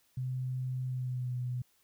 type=tone with pitch glide; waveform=sine; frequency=128.3 to 124.43 Hz; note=C3 to B2; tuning=-34 to +13 cents; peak=-32 dBFS; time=0.17-1.62 s; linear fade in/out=5 ms; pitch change=-53 cents; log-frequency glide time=0.85-1.35 s; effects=white hiss -70 dBFS RMS until 1.83 s